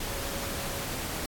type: tone in noise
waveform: sine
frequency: 554.4 Hz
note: C#5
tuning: in tune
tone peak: -41 dBFS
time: 0.08-0.86 s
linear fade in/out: 5 ms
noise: pink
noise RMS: -34 dBFS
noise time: 0-1.26 s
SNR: -10 dB
effects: AAC 64 kbps